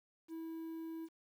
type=tone with quantisation; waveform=triangle; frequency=325.8 Hz; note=E4; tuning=20 cents flat; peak=-40 dBFS; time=0.28-1.09 s; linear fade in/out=50 ms; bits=11; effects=none